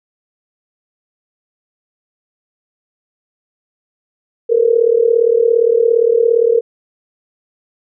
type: tone with amplitude modulation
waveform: sine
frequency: 463.9 Hz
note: A#4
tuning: 8 cents flat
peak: -5 dBFS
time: 4.49-6.61 s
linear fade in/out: 20 ms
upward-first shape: sine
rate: 37.4 Hz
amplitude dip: 85%
effects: none